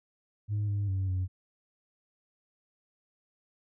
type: tone with pitch steps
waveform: sine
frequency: 104.2 / 101.5 / 95.5 / 92.6 Hz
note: G#2 / G#2 / G2 / F#2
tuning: +6 / -39 / -45 / +2 cents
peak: -25 dBFS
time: 0.48-1.28 s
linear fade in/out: 50 ms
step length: 200 ms
effects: tanh soft clip ceiling -26 dBFS